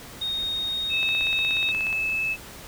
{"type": "tone with pitch glide", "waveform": "sine", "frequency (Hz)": [3714, 3736], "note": ["A#7", "A#7"], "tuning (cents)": [-7, 3], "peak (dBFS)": -25, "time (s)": [0.21, 1.72], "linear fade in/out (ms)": 10, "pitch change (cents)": 10, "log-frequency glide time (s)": [0.42, 1.37]}
{"type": "tone", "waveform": "sine", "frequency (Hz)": 2608, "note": "E7", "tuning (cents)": -19, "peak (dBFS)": -23, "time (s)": [0.89, 2.37], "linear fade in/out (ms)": 50}
{"type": "click train", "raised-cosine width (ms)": 0.3, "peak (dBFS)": -19, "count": 16, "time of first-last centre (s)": [1.03, 1.928], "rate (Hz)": 16.7}
{"effects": ["pink hiss -42 dBFS RMS until 2.67 s"]}